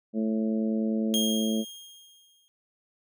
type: harmonic tone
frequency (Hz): 110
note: A2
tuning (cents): 0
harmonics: 2 / 3 / 4 / 5 / 6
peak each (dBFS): -25 / -34 / -36 / -37 / -44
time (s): 0.13-1.65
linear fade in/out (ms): 50
type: tone with exponential decay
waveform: sawtooth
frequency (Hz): 3237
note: G#7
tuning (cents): -45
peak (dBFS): -21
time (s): 1.14-2.48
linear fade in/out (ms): 0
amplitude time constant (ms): 290
effects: none